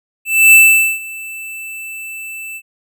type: tone with ADSR envelope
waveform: square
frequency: 2648 Hz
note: E7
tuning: 7 cents sharp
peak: -3 dBFS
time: 0.25-2.62 s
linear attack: 280 ms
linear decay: 460 ms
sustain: -23 dB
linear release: 57 ms
effects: none